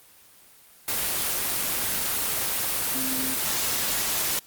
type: tone in noise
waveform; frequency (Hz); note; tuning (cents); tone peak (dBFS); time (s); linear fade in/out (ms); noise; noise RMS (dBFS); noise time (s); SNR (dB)
sine; 261.6; C4; 0; -31; 2.95-3.34; 2; white; -26; 0.88-4.39; -8
effects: white hiss -53 dBFS RMS until 4.46 s + Opus 24 kbps